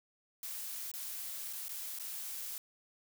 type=noise with dropouts; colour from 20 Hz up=blue; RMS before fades=-42 dBFS; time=0.43-2.58 s; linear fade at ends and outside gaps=1 ms; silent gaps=0.915-0.938 / 1.528-1.532 / 1.683-1.692 / 1.988-1.997 s; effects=none